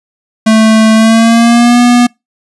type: tone with pitch glide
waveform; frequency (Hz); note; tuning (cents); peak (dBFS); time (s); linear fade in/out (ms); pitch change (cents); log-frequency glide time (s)
square; 220 to 242.7; A3 to B3; 0 to -30; -4; 0.46-2.07; 10; +170; 0.94-1.79
effects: noise-tail reverb RT60 0.2 s tail -26 dB re dry + resampled to 24000 Hz